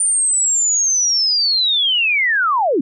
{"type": "linear sweep", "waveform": "sine", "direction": "down", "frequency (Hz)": [9120, 234.8], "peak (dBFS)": -13, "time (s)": [0, 2.81], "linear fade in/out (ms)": 5, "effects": []}